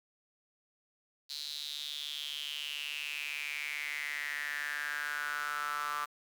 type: tone with high-pass filter sweep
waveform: sawtooth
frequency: 147 Hz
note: D3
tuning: 2 cents sharp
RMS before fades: -38 dBFS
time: 1.29-6.06 s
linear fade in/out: 20 ms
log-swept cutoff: 4200 to 1200 Hz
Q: 7.2
effects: 9-bit